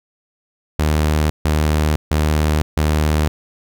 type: tone bursts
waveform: sawtooth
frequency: 76.5 Hz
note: D#2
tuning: 29 cents flat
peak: -10 dBFS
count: 4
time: 0.79-3.28 s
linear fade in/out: 0 ms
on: 510 ms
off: 150 ms
effects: none